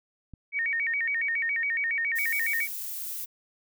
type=click; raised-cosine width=5 ms; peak=-31 dBFS; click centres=0.337 s
type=tone with vibrato; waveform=sine; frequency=2040 Hz; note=C7; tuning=44 cents flat; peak=-25 dBFS; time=0.52-2.68 s; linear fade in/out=50 ms; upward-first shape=square; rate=7.2 Hz; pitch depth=180 cents each way
type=noise; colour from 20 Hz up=violet; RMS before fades=-35 dBFS; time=2.15-3.26 s; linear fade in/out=20 ms
effects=none